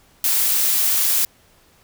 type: noise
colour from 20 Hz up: blue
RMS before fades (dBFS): -18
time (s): 0.24-1.25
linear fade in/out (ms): 2
effects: pink hiss -55 dBFS RMS until 1.83 s